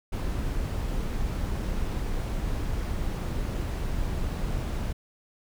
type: noise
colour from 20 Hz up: brown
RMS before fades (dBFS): -29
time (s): 0.12-4.93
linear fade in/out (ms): 10
effects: none